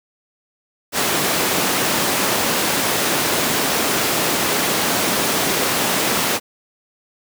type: high-pass noise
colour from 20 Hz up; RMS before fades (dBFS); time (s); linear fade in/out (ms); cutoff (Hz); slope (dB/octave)
pink; -19; 0.92-6.4; 50; 220; 12
effects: none